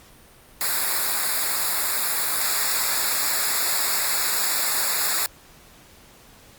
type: noise with comb filter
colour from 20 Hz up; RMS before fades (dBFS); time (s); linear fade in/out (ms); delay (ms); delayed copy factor
white; -23; 0.61-5.26; 0; 0.33; -0.95
effects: pink hiss -50 dBFS RMS until 6.58 s + Opus 48 kbps